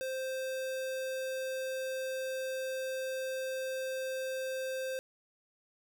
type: tone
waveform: square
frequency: 523.3 Hz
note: C5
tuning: in tune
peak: -35 dBFS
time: 0.01-4.99 s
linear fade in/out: 0 ms
effects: none